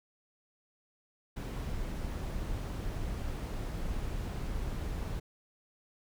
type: noise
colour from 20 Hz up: brown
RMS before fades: -36 dBFS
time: 1.36-5.2 s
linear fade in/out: 10 ms
effects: none